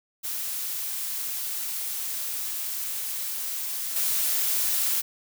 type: noise with level steps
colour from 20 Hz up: blue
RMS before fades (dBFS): -31 / -25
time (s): 0.23-5.02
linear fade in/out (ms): 20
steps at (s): 3.96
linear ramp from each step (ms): 2
effects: none